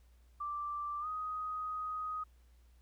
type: tone with pitch glide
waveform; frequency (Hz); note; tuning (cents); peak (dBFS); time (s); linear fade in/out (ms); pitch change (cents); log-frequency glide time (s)
sine; 1174.7 to 1251.8; D6 to D#6; 0 to +10; -36; 0.4-2.24; 10; +110; 1-1.07
effects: added 60 Hz sine -60 dBFS peak until 2.81 s + pink hiss -74 dBFS RMS until 2.81 s